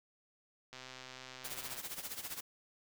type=click train; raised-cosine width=0.2 ms; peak=-31 dBFS; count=135; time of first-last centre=0.73-1.769 s; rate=129 Hz
type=noise with tremolo; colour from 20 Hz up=white; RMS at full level=-41 dBFS; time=1.44-2.41 s; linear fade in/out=10 ms; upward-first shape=sine; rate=15 Hz; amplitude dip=75%
effects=none